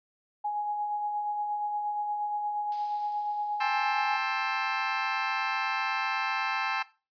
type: tone with tremolo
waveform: sine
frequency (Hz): 833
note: G#5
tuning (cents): +5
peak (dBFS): -27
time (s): 0.44-4.17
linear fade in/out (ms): 10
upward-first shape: sine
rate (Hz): 8.5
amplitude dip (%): 30
type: noise with exponential decay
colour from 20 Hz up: violet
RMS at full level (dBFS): -36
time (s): 2.72-4.98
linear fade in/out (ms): 0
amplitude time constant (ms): 490
type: chord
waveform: 25% pulse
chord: A minor seventh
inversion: third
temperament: just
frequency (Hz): 792 / 880 / 1056 / 1320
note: G5 / A5 / C6 / E6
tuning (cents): +18 / 0 / +16 / +2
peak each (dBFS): -30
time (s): 3.6-6.83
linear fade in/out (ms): 10
effects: noise-tail reverb RT60 0.3 s tail -18 dB re dry + resampled to 11025 Hz